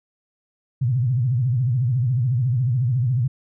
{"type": "tone with vibrato", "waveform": "sine", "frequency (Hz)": 124.2, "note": "B2", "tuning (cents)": 10, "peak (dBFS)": -17, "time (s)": [0.81, 3.28], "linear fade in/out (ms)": 10, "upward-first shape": "sine", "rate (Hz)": 14, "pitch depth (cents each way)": 170, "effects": []}